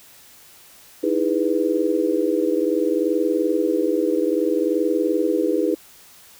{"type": "chord", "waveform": "sine", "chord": "E major seventh", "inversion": "third", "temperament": "just", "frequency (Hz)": [309, 329.6, 412, 494.4], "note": ["D#4", "E4", "G#4", "B4"], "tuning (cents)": [-12, 0, -14, 2], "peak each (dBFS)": -23, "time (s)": [1.03, 5.75], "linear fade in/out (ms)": 10, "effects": ["white hiss -48 dBFS RMS until 6.39 s"]}